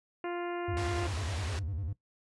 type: harmonic tone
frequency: 349.2 Hz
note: F4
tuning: in tune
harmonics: 1 / 2 / 3 / 4 / 5 / 6 / 7 / 8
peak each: -34 / -40 / -44 / -46 / -48 / -50 / -51 / -52 dBFS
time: 0.24-1.07 s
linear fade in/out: 2 ms
type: tone with vibrato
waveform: triangle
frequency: 87.31 Hz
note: F2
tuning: in tune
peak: -31 dBFS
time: 0.68-1.93 s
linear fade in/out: 5 ms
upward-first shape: square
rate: 10 Hz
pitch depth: 230 cents each way
type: band-pass noise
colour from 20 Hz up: pink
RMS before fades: -42 dBFS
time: 0.77-1.59 s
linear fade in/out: 0 ms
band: 290 to 7000 Hz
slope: 12 dB/octave
effects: noise-tail reverb RT60 0.1 s tail -17 dB re dry + resampled to 24000 Hz